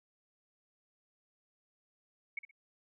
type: tone with echo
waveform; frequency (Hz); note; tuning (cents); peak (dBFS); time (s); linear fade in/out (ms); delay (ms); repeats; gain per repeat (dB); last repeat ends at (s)
sine; 2217; C#7; 0; -34; 2.37-2.39; 5; 61; 2; -12; 2.512
effects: none